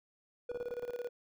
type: tone with tremolo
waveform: triangle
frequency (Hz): 485.5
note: B4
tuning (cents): -30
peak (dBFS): -33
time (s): 0.49-1.09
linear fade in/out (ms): 5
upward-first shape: square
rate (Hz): 18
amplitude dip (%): 75
type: clicks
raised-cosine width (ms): 1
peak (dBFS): -35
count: 6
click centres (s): 0.515 / 0.557 / 0.61 / 0.708 / 0.831 / 0.897
effects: none